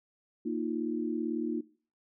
sine chord, Bb suspended fourth, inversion none, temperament equal, 233.1 / 311.1 / 349.2 Hz, Bb3 / Eb4 / F4, 0 / 0 / 0 cents, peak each -34 / -34 / -35 dBFS, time 0.45-1.61 s, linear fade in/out 10 ms, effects noise-tail reverb RT60 0.4 s tail -19 dB re dry

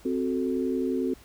sine chord, F# diminished, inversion second, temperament equal with one note detuned, 261.6 / 368.7 / 440 Hz, C4 / F#4 / A4, 0 / -6 / 0 cents, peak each -27 / -29 / -32 dBFS, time 0.05-1.14 s, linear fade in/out 5 ms, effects added 60 Hz sine -54 dBFS peak until 1.24 s + pink hiss -54 dBFS RMS until 1.24 s

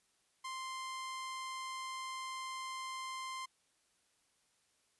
sawtooth tone, 1046.5 Hz, C6, in tune, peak -37 dBFS, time 0.44-3.46 s, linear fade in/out 10 ms, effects white hiss -75 dBFS RMS until 4.99 s + resampled to 24000 Hz

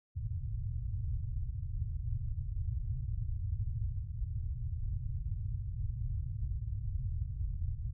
white low-pass noise, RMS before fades -36 dBFS, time 0.15-7.93 s, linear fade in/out 20 ms, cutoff 120 Hz, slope 48 dB/octave, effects none

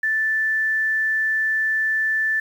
sine tone with quantisation, 1760 Hz, A6, in tune, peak -18 dBFS, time 0.03-2.4 s, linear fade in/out 5 ms, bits 8, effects none

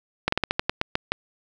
slowing click train, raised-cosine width 0.3 ms, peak -5 dBFS, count 10, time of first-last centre 0.28-1.12 s, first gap 44 ms, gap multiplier 1.18, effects none

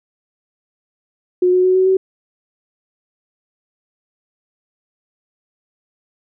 sine tone with pitch steps, 361.9 / 366.1 / 370.4 / 374.7 / 379 Hz, F#4 / F#4 / F#4 / F#4 / F#4, -38 / -18 / +2 / +22 / +42 cents, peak -10 dBFS, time 1.42-1.97 s, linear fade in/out 5 ms, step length 110 ms, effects none

